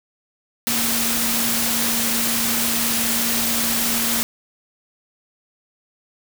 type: tone in noise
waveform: sine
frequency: 231.9 Hz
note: A#3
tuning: 9 cents flat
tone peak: -27 dBFS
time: 0.67-4.23 s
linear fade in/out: 0 ms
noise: white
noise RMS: -21 dBFS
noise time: 0.67-4.23 s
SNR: -9 dB
effects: none